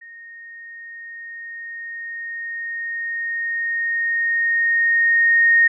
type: tone with level ramp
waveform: sine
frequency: 1854 Hz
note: A#6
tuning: 10 cents flat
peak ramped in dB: -38 to -10 dBFS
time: 0.01-5.68 s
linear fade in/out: 10 ms
effects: none